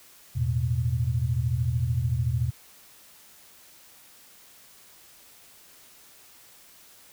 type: chord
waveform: sine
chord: E suspended fourth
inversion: none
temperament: equal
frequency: 82.41 / 110 / 123.47 Hz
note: E2 / A2 / B2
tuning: 0 / 0 / 0 cents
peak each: -29 / -29 / -25 dBFS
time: 0.35-2.51 s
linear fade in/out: 20 ms
effects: white hiss -53 dBFS RMS until 7.12 s